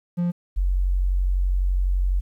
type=tone pair in turn; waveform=triangle / sine; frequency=174.61 / 45.96 Hz; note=F3 / F#1; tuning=0 / -11 cents; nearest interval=octave + major seventh; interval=2311 cents; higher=first; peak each=-18 dBFS; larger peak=neither; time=0.17-0.32 / 0.56-2.21 s; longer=second; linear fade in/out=20 ms; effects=10-bit